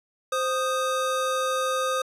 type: tone pair together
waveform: square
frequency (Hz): 521 / 1239.9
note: C5 / D#6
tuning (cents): -7 / -6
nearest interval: octave + minor third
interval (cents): 1501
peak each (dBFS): -27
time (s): 0.32-2.02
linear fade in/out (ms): 5
effects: low-pass 12000 Hz 12 dB/octave